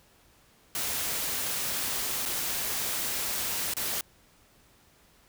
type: noise with dropouts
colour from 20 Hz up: white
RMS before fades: -31 dBFS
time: 0.75-4.01 s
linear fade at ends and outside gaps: 2 ms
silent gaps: 2.254-2.258 / 3.738-3.767 s
effects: pink hiss -61 dBFS RMS until 5.28 s